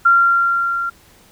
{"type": "tone with level ramp", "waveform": "sine", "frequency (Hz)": 1380, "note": "F6", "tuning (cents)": -21, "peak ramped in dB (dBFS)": [-7, -19], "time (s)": [0.05, 0.9], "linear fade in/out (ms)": 10, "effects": ["pink hiss -49 dBFS RMS until 1.31 s"]}